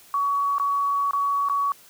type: tone with dropouts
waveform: sine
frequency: 1127 Hz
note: C#6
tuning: 28 cents sharp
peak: -20 dBFS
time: 0.14-1.72 s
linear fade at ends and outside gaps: 1 ms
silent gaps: 0.583-0.598 / 1.11-1.133 / 1.487-1.497 s
effects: white hiss -51 dBFS RMS until 1.89 s